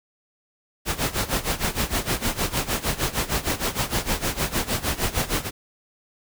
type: noise with tremolo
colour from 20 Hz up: pink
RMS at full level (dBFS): -22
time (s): 0.85-5.51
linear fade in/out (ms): 50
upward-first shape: sine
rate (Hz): 6.5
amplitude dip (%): 85
effects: none